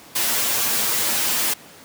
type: noise with comb filter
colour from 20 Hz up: white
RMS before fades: -21 dBFS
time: 0.15-1.54 s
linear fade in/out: 10 ms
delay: 8.7 ms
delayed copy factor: +0.95
effects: pink hiss -44 dBFS RMS until 1.84 s + high-pass 150 Hz 12 dB/octave